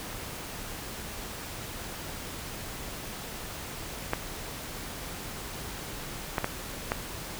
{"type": "clicks", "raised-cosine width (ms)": 0.5, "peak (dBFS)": -11, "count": 4, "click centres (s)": [4.134, 6.382, 6.444, 6.919], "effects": ["pink hiss -39 dBFS RMS until 7.39 s"]}